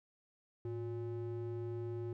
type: ring-modulated tone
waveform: triangle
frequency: 233.1 Hz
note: A#3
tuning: in tune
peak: -33 dBFS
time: 0.65-2.13 s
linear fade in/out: 2 ms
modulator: 124 Hz
effects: none